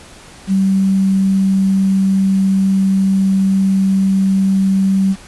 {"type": "tone with quantisation", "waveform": "sine", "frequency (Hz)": 192.7, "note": "G3", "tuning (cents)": -29, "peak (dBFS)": -10, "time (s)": [0.47, 5.16], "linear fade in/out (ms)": 50, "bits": 6, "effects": ["pink hiss -39 dBFS RMS until 5.27 s", "resampled to 24000 Hz"]}